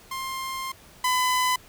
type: tone pair in turn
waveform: sawtooth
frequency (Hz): 1057 / 1007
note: C6 / B5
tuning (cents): +17 / +33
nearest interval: minor second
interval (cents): 84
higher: first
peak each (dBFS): -26 / -17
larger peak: second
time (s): 0.11-0.72 / 1.04-1.56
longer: first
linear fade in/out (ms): 5
effects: pink hiss -51 dBFS RMS until 1.68 s